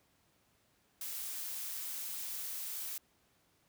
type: noise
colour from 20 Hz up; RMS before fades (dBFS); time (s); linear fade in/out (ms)
blue; -41; 1.01-2.98; 2
effects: pink hiss -72 dBFS RMS until 3.68 s + high-pass 60 Hz 12 dB/octave